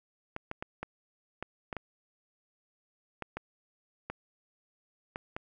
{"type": "clicks", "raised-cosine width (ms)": 0.5, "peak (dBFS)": -21, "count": 12, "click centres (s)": [0.364, 0.514, 0.625, 0.83, 1.426, 1.728, 1.767, 3.223, 3.37, 4.1, 5.159, 5.365], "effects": []}